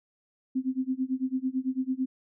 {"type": "tone with tremolo", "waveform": "sine", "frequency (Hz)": 260, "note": "C4", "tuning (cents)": -11, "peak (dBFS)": -23, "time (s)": [0.55, 2.06], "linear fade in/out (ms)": 10, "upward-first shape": "sine", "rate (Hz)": 9, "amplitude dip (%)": 95, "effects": []}